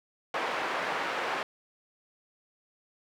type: band-pass noise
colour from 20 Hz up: pink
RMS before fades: -32 dBFS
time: 0.34-1.43 s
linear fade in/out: 2 ms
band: 600 to 2100 Hz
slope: 12 dB/octave
effects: none